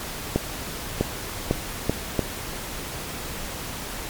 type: accelerating click train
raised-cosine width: 2 ms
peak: -6 dBFS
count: 5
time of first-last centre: 0.36-2.193 s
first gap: 650 ms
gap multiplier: 0.77
effects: pink hiss -33 dBFS RMS until 4.09 s + MP3 96 kbps